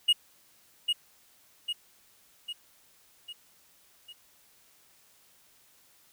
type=tone with echo; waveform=triangle; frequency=2874 Hz; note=F7; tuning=49 cents sharp; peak=-17 dBFS; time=0.08-0.13 s; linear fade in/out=10 ms; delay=800 ms; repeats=5; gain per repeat=-5 dB; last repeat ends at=4.13 s; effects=white hiss -62 dBFS RMS until 6.12 s